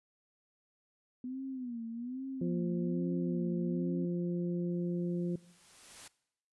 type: tone with vibrato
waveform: sine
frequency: 246.9 Hz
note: B3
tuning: in tune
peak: -37 dBFS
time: 1.24-4.05 s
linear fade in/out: 2 ms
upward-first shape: sine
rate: 1.2 Hz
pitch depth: 140 cents each way
type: harmonic tone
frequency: 174.61 Hz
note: F3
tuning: in tune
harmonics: 1 / 2 / 3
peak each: -32 / -37 / -47 dBFS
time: 2.41-5.36 s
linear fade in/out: 5 ms
type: noise with exponential growth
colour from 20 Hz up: white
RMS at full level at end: -48 dBFS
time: 4.7-6.08 s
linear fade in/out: 5 ms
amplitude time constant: 300 ms
effects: noise-tail reverb RT60 0.8 s tail -21 dB re dry + resampled to 24000 Hz